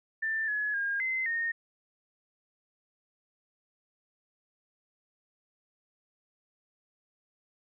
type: tone with pitch steps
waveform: sine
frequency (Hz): 1779 / 1695 / 1619 / 2061 / 1844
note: A6 / G#6 / G#6 / C7 / A#6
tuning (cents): +19 / +35 / -45 / -27 / -19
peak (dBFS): -28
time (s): 0.22-1.52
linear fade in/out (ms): 10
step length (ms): 260
effects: none